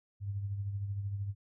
sine tone with tremolo, 100 Hz, G2, 35 cents sharp, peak -31 dBFS, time 0.2-1.35 s, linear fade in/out 50 ms, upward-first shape triangle, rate 13 Hz, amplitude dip 55%, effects none

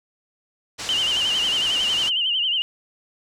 white low-pass noise, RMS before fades -32 dBFS, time 0.78-2.1 s, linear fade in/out 20 ms, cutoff 7100 Hz, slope 24 dB/octave
sine tone with vibrato, 2960 Hz, F#7, in tune, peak -19 dBFS, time 0.89-2.62 s, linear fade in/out 0 ms, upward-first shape sine, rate 11 Hz, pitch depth 100 cents each way
effects none

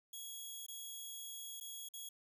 10% pulse tone with dropouts, 3335 Hz, G#7, 7 cents sharp, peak -38 dBFS, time 0.13-2.09 s, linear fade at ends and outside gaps 5 ms, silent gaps 0.665-0.683 / 1.601-1.609 / 1.888-1.937 s, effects none

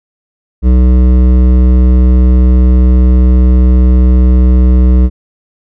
triangle tone with hard clipping, 62.5 Hz, B1, 21 cents sharp, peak -5 dBFS, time 0.62-5.1 s, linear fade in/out 50 ms, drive 16 dB, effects none

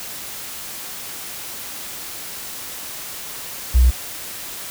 triangle tone, 61.74 Hz, B1, in tune, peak -5 dBFS, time 3.74-3.91 s, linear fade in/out 20 ms, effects tanh soft clip ceiling -7 dBFS + white hiss -32 dBFS RMS until 4.7 s

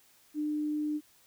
sine tone, 300.6 Hz, D4, 40 cents sharp, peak -29 dBFS, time 0.34-1.01 s, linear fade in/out 50 ms, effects white hiss -63 dBFS RMS until 1.26 s

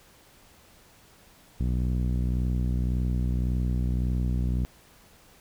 sawtooth tone with low-pass filter, 61.8 Hz, B1, 2 cents sharp, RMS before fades -26 dBFS, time 1.6-4.65 s, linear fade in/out 0 ms, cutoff 210 Hz, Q 1.2, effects pink hiss -56 dBFS RMS until 5.4 s

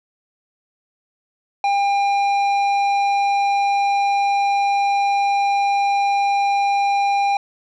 sine tone with tanh clipping, 801 Hz, G5, 37 cents sharp, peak -17 dBFS, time 1.64-7.37 s, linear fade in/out 2 ms, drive 11 dB, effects none

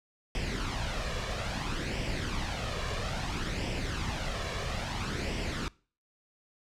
pink noise with flanger, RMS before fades -33 dBFS, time 0.35-5.68 s, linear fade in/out 0 ms, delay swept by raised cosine 0.37 to 1.77 ms, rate 0.6 Hz, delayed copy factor +0.55, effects noise-tail reverb RT60 0.4 s tail -23 dB re dry + low-pass 5000 Hz 12 dB/octave

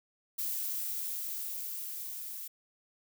violet noise with level ramp, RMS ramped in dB -34 to -42 dBFS, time 0.38-2.48 s, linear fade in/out 10 ms, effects none

